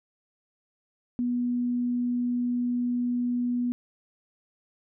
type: tone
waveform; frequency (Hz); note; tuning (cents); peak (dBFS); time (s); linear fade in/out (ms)
sine; 244; B3; -21; -24; 1.19-3.72; 0
effects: none